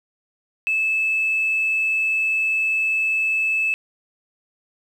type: tone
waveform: sine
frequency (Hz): 2615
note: E7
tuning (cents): -15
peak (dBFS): -17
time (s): 0.67-3.74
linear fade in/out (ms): 0
effects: tanh soft clip ceiling -13 dBFS + 8-bit